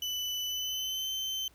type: tone with pitch glide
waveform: 35% pulse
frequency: 2989 to 3085 Hz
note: F#7 to G7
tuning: +17 to -28 cents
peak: -30 dBFS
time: 0.02-1.48 s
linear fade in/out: 2 ms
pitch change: +55 cents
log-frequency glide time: 0.47-1.11 s
effects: added 60 Hz sine -61 dBFS peak until 1.54 s + pink hiss -64 dBFS RMS until 1.54 s